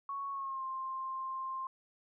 sine tone with pitch glide, 1108.7 to 1054.4 Hz, C#6 to C6, 0 to +13 cents, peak -36 dBFS, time 0.09-1.67 s, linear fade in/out 2 ms, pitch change -87 cents, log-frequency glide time 0.31-0.64 s, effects none

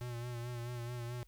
square tone with vibrato, 120.4 Hz, B2, 44 cents flat, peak -40 dBFS, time 0.01-1.23 s, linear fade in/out 0 ms, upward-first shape sine, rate 4.6 Hz, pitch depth 42 cents each way, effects added 50 Hz sine -60 dBFS peak until 1.27 s + white hiss -73 dBFS RMS until 1.27 s

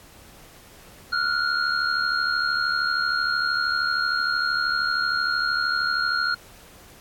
sine tone cluster, 1386 / 1459 / 4255 Hz, F6 / F#6 / C8, -14 / -25 / +28 cents, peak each -24 / -25 / -28 dBFS, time 1.12-6.35 s, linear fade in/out 10 ms, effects pink hiss -49 dBFS RMS until 7 s + AAC 64 kbps

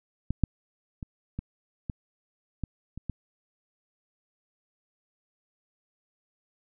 clicks, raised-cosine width 5 ms, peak -15 / -9 / -24 / -20 / -19 / -18 / -26 / -19 dBFS, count 8, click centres 0.306 / 0.437 / 1.028 / 1.39 / 1.898 / 2.637 / 2.976 / 3.097 s, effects none

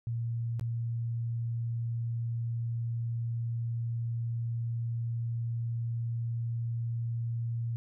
sine tone with dropouts, 116.54 Hz, A#2, in tune, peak -30 dBFS, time 0.07-7.76 s, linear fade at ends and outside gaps 0 ms, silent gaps 0.596-0.611 s, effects none

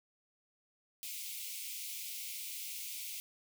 white high-pass noise, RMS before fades -43 dBFS, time 1.03-3.2 s, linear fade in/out 0 ms, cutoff 2100 Hz, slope 96 dB/octave, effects none

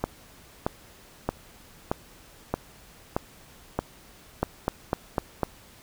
two click trains, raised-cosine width 1 ms, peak -10 / -9 dBFS, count 7 / 5, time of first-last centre 0.04-3.79 / 4.43-5.433 s, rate 1.6 / 3.99 Hz, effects pink hiss -52 dBFS RMS until 5.82 s

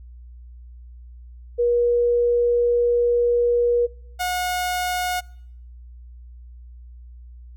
sine / sawtooth tone pair in turn, 479.3 / 724.2 Hz, A#4 / F#5, +48 / -37 cents, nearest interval perfect fifth, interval 715 cents, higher second, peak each -16 / -18 dBFS, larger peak first, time 1.58-3.87 / 4.19-5.21 s, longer first, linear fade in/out 20 ms, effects noise-tail reverb RT60 0.7 s tail -25 dB re dry + added 60 Hz sine -39 dBFS peak until 7.56 s

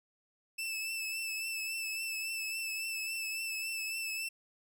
sawtooth tone with vibrato, 2637 Hz, E7, in tune, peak -32 dBFS, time 0.58-4.29 s, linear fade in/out 10 ms, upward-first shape triangle, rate 3.6 Hz, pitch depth 37 cents each way, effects none

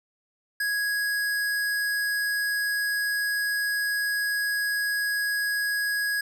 square tone, 1661.2 Hz, G#6, in tune, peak -25 dBFS, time 0.6-6.21 s, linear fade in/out 5 ms, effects none

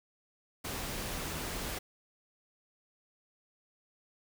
pink noise, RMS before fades -38 dBFS, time 0.64-1.79 s, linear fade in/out 10 ms, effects none

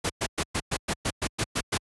pink noise bursts, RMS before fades -26 dBFS, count 11, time 0.04-1.778 s, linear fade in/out 10 ms, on 58 ms, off 110 ms, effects high-pass 60 Hz 12 dB/octave + resampled to 24000 Hz

